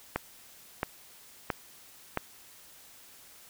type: click train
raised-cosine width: 0.5 ms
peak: -13 dBFS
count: 4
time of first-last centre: 0.16-2.173 s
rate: 1.49 Hz
effects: white hiss -54 dBFS RMS until 3.49 s